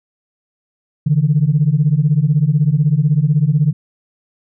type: beating tone pair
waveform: sine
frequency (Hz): 141.6 / 157.6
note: C#3 / D#3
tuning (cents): +37 / +23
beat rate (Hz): 16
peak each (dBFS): -13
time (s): 1.06-3.73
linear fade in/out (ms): 10
effects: tanh soft clip ceiling -3 dBFS